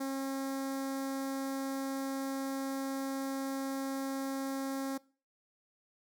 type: tone with notch filter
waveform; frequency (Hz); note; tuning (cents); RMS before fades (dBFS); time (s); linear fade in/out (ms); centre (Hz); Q
sawtooth; 270.4; C#4; -43; -36; 0-4.98; 10; 2800; 0.99
effects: noise-tail reverb RT60 0.4 s tail -22 dB re dry